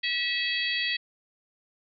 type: harmonic tone with a mistuned harmonic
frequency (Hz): 648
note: E5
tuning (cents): -30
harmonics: 3 / 4 / 5 / 6 / 7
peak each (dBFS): -30 / -32 / -31 / -36 / -34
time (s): 0.03-0.97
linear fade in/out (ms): 10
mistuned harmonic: 5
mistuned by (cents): +32
effects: none